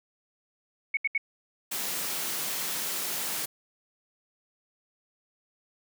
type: tone bursts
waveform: sine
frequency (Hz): 2217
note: C#7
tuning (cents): 0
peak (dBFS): -23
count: 3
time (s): 0.94-1.179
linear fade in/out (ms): 5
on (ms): 31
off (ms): 73
type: high-pass noise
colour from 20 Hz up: white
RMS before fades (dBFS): -32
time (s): 1.71-3.46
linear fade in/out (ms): 10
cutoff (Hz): 130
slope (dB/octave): 96
effects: none